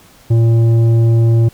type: tone with tanh clipping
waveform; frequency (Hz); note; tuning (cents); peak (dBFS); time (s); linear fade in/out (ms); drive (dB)
sine; 115; A#2; -23; -9; 0.3-1.49; 10; 9
effects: pink hiss -45 dBFS RMS until 1.53 s